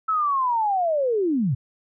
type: linear sweep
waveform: sine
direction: down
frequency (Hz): 1318.5 to 111.6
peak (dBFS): -19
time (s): 0.08-1.55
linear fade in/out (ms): 10
effects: none